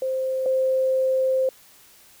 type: tone pair in turn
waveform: sine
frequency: 523.3 / 523.3 Hz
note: C5 / C5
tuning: 0 / 0 cents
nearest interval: unison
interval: 0 cents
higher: neither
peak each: -22 / -18 dBFS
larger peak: second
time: 0.02-0.46 / 0.46-1.49 s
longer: second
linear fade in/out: 2 ms
effects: white hiss -52 dBFS RMS until 2.2 s